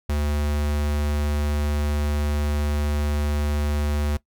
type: tone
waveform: square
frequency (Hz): 73.7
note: D2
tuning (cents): +7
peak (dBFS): -22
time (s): 0.09-4.17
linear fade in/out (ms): 5
effects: noise-tail reverb RT60 0.1 s tail -19 dB re dry